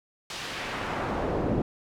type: noise with band-pass filter sweep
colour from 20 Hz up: brown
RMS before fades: -30 dBFS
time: 0.3-1.62 s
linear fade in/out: 2 ms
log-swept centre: 4800 to 300 Hz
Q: 0.84
effects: none